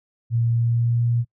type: tone with pitch glide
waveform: sine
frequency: 116.7 to 118.6 Hz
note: A#2 to A#2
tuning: +2 to +30 cents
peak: -17 dBFS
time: 0.3-1.25 s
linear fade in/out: 50 ms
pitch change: +28 cents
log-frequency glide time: 0.5-1.03 s
effects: noise-tail reverb RT60 0.1 s tail -26 dB re dry